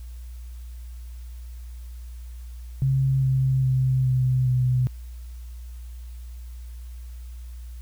sine tone with pitch steps, 134 / 132.08 / 130.19 / 128.32 / 126.48 Hz, C3 / C3 / C3 / C3 / B2, +42 / +17 / -8 / -33 / +42 cents, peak -18 dBFS, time 2.82-4.87 s, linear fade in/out 0 ms, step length 410 ms, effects added 60 Hz sine -35 dBFS peak until 7.81 s + white hiss -57 dBFS RMS until 7.81 s

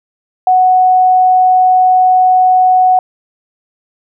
sine tone, 740 Hz, F#5, in tune, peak -5 dBFS, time 0.47-2.99 s, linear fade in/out 2 ms, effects none

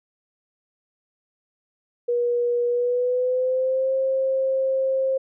sine tone with pitch glide, 481.2 to 530.8 Hz, B4 to C5, -45 to +25 cents, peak -19 dBFS, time 2.08-5.18 s, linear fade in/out 10 ms, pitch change +170 cents, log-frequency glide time 2.67-3.93 s, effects none

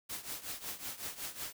white noise with tremolo, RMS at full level -39 dBFS, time 0.09-1.53 s, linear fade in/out 10 ms, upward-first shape triangle, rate 5.4 Hz, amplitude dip 85%, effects none

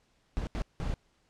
brown noise bursts at uneven times, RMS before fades -32 dBFS, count 3, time 0.37-0.47 / 0.55-0.62 / 0.8-0.94 s, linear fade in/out 0 ms, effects pink hiss -70 dBFS RMS until 1.29 s + low-pass 7000 Hz 12 dB/octave

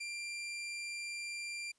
sawtooth tone, 2375 Hz, D7, 19 cents sharp, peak -36 dBFS, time 0-1.72 s, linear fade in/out 10 ms, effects white hiss -75 dBFS RMS until 1.78 s + resampled to 22050 Hz

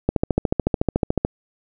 click train, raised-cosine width 2 ms, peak -4 dBFS, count 17, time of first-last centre 0.09-1.249 s, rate 13.8 Hz, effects none

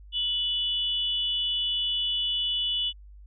sine tone pair together, 2960 / 3441 Hz, F#7 / A7, 0 / -39 cents, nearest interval minor third, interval 261 cents, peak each -26 / -30 dBFS, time 0.12-2.93 s, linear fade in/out 50 ms, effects added 50 Hz sine -45 dBFS peak until 3.26 s

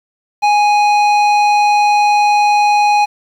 square tone, 830 Hz, G#5, 1 cent flat, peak -9 dBFS, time 0.42-3.06 s, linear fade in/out 20 ms, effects low-pass 4000 Hz 12 dB/octave + 7-bit

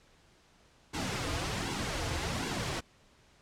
pink noise with flanger, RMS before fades -34 dBFS, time 0.93-2.81 s, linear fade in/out 20 ms, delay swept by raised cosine 1.6 to 5.3 ms, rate 1.3 Hz, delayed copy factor -0.65, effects pink hiss -63 dBFS RMS until 3.41 s + low-pass 7000 Hz 12 dB/octave

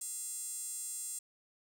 sawtooth tone with high-pass filter, 680 Hz, F5, 46 cents flat, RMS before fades -41 dBFS, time 0.01-1.19 s, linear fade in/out 5 ms, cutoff 8100 Hz, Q 6.4, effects none

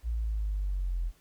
sine linear sweep, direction down, 58.27 to 41.14 Hz, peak -27 dBFS, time 0.03-1.12 s, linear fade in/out 50 ms, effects tanh soft clip ceiling -23 dBFS + pink hiss -64 dBFS RMS until 1.2 s

